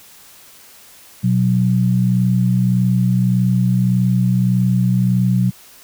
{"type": "tone pair together", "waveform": "sine", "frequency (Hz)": [123.47, 185.16], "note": ["B2", "F#3"], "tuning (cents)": [0, 2], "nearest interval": "perfect fifth", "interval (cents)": 702, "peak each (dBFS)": -15, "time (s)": [1.23, 5.51], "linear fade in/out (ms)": 20, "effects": ["white hiss -44 dBFS RMS until 5.83 s"]}